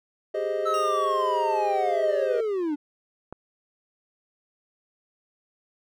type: chord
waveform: triangle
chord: Ab major seventh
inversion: third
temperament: equal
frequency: 392 / 415.3 / 523.3 / 622.3 Hz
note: G4 / Ab4 / C5 / Eb5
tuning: 0 / 0 / 0 / 0 cents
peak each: -29 / -29 / -31 / -26 dBFS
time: 0.34-2.41 s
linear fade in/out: 10 ms
type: linear sweep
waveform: triangle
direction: down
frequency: 1318.5 to 283.6 Hz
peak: -22 dBFS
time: 0.65-2.76 s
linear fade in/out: 20 ms
type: tone with exponential decay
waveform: 20% pulse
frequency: 2794 Hz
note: F7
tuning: in tune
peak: -30 dBFS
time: 0.74-1.62 s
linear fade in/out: 1 ms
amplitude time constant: 190 ms
type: click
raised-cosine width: 1 ms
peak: -23 dBFS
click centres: 3.326 s
effects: none